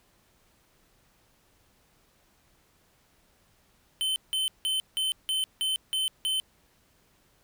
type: tone bursts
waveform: square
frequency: 3068 Hz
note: G7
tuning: 38 cents flat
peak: -26 dBFS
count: 8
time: 4.01-6.4 s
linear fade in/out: 0 ms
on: 150 ms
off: 170 ms
effects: pink hiss -65 dBFS RMS until 7.43 s